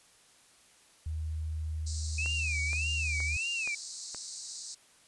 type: tone with pitch glide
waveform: sine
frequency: 78.6 to 77.83 Hz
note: D#2 to D#2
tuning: +18 to +1 cents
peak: -32 dBFS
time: 1.06-3.37 s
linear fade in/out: 5 ms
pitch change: -17 cents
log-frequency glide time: 1.38-3.09 s
type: band-pass noise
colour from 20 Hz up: white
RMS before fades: -43 dBFS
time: 1.86-4.75 s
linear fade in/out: 10 ms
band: 4000 to 8600 Hz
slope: 96 dB/octave
type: tone with vibrato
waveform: sine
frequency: 2509 Hz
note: D#7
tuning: 14 cents sharp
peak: -31 dBFS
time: 2.18-3.75 s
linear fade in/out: 5 ms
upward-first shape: sine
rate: 1.7 Hz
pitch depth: 190 cents each way
type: click train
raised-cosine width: 0.5 ms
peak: -29 dBFS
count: 5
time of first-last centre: 2.26-4.147 s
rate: 2.12 Hz
effects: white hiss -61 dBFS RMS until 5.07 s + resampled to 24000 Hz